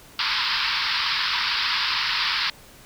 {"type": "band-pass noise", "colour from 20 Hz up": "white", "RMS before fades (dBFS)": -24, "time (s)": [0.19, 2.5], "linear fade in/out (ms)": 2, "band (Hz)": [900, 5100], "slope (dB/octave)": 96, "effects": ["pink hiss -48 dBFS RMS until 2.85 s"]}